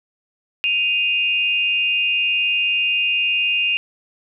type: tone pair together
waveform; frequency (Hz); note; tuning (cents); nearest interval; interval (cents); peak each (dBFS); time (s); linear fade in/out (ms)
sine; 2501 / 2799; D#7 / F7; +8 / +3; major second; 195; -19; 0.64-3.77; 0
effects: none